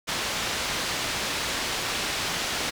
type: low-pass noise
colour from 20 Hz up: white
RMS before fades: -29 dBFS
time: 0.07-2.71 s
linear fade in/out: 20 ms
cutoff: 4700 Hz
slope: 12 dB/octave
effects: none